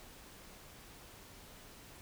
silence, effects pink hiss -55 dBFS RMS until 2.01 s

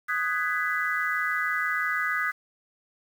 sine chord, G# minor seventh, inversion second, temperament just, 1245.9 / 1495.1 / 1661.2 / 1993.5 Hz, D#6 / F#6 / G#6 / B6, +2 / +18 / 0 / +16 cents, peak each -30 dBFS, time 0.08-2.32 s, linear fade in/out 20 ms, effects 8-bit

